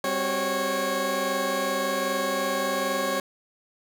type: tone cluster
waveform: 20% pulse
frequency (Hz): 197.6 / 263.2 / 373.9 / 549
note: G3 / C4 / F#4 / C#5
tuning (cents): +14 / +10 / +18 / -17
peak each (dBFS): -29 / -28 / -30 / -21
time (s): 0.04-3.2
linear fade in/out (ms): 2
effects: none